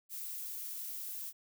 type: noise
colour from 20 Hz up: violet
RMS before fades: -42 dBFS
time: 0.09-1.33 s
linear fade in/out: 50 ms
effects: none